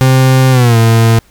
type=tone with pitch glide; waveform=40% pulse; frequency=130.81 to 113.88 Hz; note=C3 to A#2; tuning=0 to -40 cents; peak=-4 dBFS; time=0.01-1.19 s; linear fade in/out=0 ms; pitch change=-240 cents; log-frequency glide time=0.51-0.77 s; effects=pink hiss -48 dBFS RMS until 1.3 s